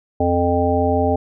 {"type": "harmonic tone", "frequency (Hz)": 87.31, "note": "F2", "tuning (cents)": 0, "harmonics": [1, 3, 5, 7, 9], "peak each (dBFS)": [-21, -21, -21, -21, -21], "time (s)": [0.2, 1.16], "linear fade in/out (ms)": 5, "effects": []}